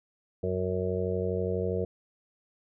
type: harmonic tone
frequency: 92.3 Hz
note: F#2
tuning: 4 cents flat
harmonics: 1 / 2 / 4 / 5 / 6 / 7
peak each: -33 / -35 / -34 / -31 / -37 / -39 dBFS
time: 0.43-1.85 s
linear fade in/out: 5 ms
effects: none